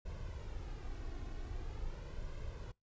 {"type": "noise with flanger", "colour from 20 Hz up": "brown", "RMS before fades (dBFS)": -43, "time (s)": [0.05, 2.72], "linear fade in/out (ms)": 10, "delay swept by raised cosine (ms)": [1.9, 2.75], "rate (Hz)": 0.43, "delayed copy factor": 0.55, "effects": ["noise-tail reverb RT60 0.2 s tail -24 dB re dry", "resampled to 16000 Hz"]}